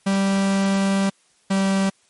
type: tone pair in turn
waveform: 45% pulse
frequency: 195.5 / 194.04 Hz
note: G3 / G3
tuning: -4 / -17 cents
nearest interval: unison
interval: 13 cents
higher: first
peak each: -17 dBFS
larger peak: neither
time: 0.06-1.1 / 1.5-1.9 s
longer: first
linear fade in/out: 10 ms
effects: white hiss -60 dBFS RMS until 2.09 s + MP3 48 kbps